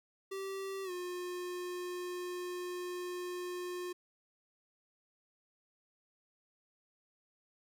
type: tone with pitch glide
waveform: square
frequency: 388 to 357.9 Hz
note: G4 to F4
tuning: -18 to +42 cents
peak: -39 dBFS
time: 0.31-3.93 s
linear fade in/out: 10 ms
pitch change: -140 cents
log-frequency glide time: 0.84-0.91 s
effects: 13-bit